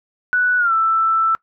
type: tone with pitch glide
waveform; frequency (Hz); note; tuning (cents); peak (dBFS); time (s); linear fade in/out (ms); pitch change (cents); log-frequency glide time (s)
sine; 1480 to 1326.2; F#6 to E6; 0 to +10; -13; 0.33-1.35; 0; -190; 0.58-0.73
effects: noise-tail reverb RT60 0.1 s tail -21 dB re dry